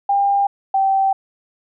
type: tone pair in turn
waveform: sine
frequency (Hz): 800 / 776.3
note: G5 / G5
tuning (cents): +35 / -17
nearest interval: minor second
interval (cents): 52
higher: first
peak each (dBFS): -13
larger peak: neither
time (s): 0.09-0.47 / 0.74-1.13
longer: second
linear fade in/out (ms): 5
effects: none